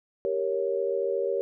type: chord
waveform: sine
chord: G diminished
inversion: none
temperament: equal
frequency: 392 / 466.2 / 554.4 Hz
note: G4 / Bb4 / Db5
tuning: 0 / 0 / 0 cents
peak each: -29 dBFS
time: 0.25-1.41 s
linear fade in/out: 0 ms
effects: none